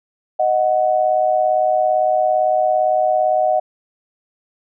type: tone pair together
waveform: sine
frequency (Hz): 622.3 / 740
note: D#5 / F#5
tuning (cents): 0 / 0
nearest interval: minor third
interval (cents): 300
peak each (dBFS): -16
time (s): 0.39-3.6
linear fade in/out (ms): 10
effects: none